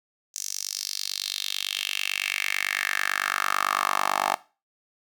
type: tone with high-pass filter sweep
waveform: 10% pulse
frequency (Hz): 49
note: G1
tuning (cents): 0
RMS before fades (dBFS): -28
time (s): 0.34-4.36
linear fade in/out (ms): 20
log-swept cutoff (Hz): 6400 to 860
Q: 3.5
effects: noise-tail reverb RT60 0.3 s tail -17 dB re dry